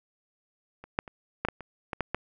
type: clicks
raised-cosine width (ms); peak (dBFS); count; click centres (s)
0.5; -29 / -10 / -28 / -12 / -13 / -26 / -17 / -12 / -13; 9; 0.84 / 0.989 / 1.078 / 1.45 / 1.486 / 1.607 / 1.932 / 2.007 / 2.146
effects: none